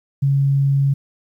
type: tone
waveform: sine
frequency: 138.59 Hz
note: C#3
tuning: in tune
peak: -13 dBFS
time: 0.22-0.94 s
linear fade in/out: 10 ms
effects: 9-bit